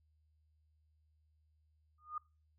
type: tone with exponential growth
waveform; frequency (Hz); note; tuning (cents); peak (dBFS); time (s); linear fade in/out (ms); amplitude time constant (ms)
sine; 1224; D#6; -29; -35; 1.98-2.18; 5; 43
effects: noise-tail reverb RT60 0.3 s tail -23 dB re dry + added 77 Hz sine -70 dBFS peak until 2.58 s